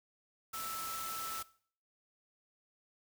sine tone in noise, 1318.5 Hz, E6, in tune, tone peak -41 dBFS, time 0.53-1.43 s, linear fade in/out 10 ms, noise white, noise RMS -43 dBFS, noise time 0.53-1.43 s, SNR -1 dB, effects noise-tail reverb RT60 0.5 s tail -19 dB re dry

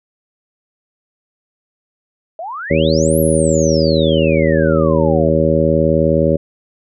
sine exponential two-way sweep, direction up then down, 623 to 11850 to 623 Hz, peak -23 dBFS, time 2.39-5.29 s, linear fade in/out 2 ms, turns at 3.19 s
harmonic tone, 79.6 Hz, D#2, 40 cents sharp, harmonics 1 / 2 / 3 / 4 / 5 / 6 / 7, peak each -21 / -17 / -19 / -20 / -19 / -20 / -15 dBFS, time 2.7-6.37 s, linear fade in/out 10 ms
effects none

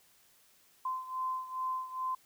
sine beating tone pair, 1032 / 1034.4 Hz, C6 / C6, -24 / -20 cents, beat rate 2.4 Hz, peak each -35 / -39 dBFS, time 0.85-2.15 s, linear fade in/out 5 ms, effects white hiss -65 dBFS RMS until 2.25 s

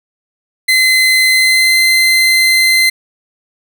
30% pulse tone with pitch glide, 2050 to 2067 Hz, C7 to C7, -36 to -22 cents, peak -5 dBFS, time 0.68-2.9 s, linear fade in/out 10 ms, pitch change +14 cents, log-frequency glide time 1.29-1.79 s, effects none

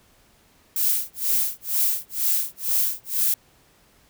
violet noise with tremolo, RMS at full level -20 dBFS, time 0.76-3.34 s, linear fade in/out 2 ms, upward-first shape sine, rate 2.1 Hz, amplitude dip 100%, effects pink hiss -58 dBFS RMS until 4.09 s

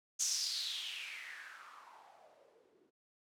violet noise with low-pass filter sweep, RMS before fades -43 dBFS, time 0.19-2.91 s, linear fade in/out 20 ms, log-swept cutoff 6600 to 320 Hz, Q 5.4, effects none

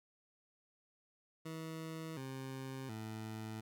20% pulse tone with pitch steps, 160.8 / 132.89 / 109.83 Hz, E3 / C3 / A2, -43 / +27 / -3 cents, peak -38 dBFS, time 1.45-3.61 s, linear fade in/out 10 ms, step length 720 ms, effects none

